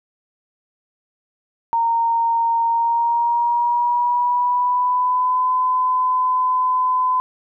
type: tone with pitch glide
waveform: sine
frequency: 924 to 1013.5 Hz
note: A#5 to B5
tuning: -16 to +45 cents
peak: -15 dBFS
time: 1.73-7.2 s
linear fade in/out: 0 ms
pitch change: +161 cents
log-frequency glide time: 2.67-5.47 s
effects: none